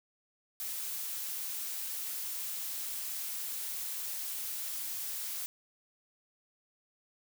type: noise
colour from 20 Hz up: blue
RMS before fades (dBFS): -38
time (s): 0.6-5.46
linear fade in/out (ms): 0
effects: none